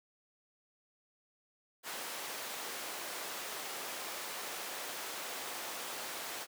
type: high-pass noise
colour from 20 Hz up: pink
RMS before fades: -42 dBFS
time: 1.83-6.47 s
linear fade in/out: 50 ms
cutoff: 510 Hz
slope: 12 dB/octave
effects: none